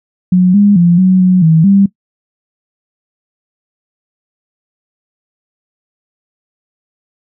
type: tone with pitch steps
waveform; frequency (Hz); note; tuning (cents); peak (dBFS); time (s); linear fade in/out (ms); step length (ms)
sine; 182.1 / 203.7 / 173 / 186.1 / 183.5 / 160.8 / 197.5; F#3 / G#3 / F3 / F#3 / F#3 / E3 / G3; -27 / -33 / -16 / +10 / -14 / -43 / +13; -4; 0.32-1.86; 5; 220
effects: noise-tail reverb RT60 0.1 s tail -19 dB re dry